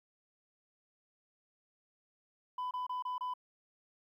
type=tone bursts; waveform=sine; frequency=1000 Hz; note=B5; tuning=21 cents sharp; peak=-32 dBFS; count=5; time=2.58-3.338 s; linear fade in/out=5 ms; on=130 ms; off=27 ms; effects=tanh soft clip ceiling -34 dBFS + 12-bit